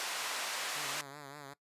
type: band-pass noise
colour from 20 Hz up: pink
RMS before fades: -38 dBFS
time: 0-1.01 s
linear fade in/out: 0 ms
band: 870 to 9200 Hz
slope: 12 dB/octave
type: tone with vibrato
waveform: 5% pulse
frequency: 142.8 Hz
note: D3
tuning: 48 cents flat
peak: -35 dBFS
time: 0.75-1.54 s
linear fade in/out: 10 ms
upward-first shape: triangle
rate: 5.2 Hz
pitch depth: 97 cents each way
effects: noise-tail reverb RT60 0.1 s tail -19 dB re dry + resampled to 32000 Hz